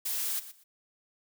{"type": "noise with echo", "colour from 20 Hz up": "blue", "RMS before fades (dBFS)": -32, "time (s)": [0.05, 0.4], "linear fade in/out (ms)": 10, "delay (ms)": 120, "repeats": 2, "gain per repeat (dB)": -14, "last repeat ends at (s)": 0.64, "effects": []}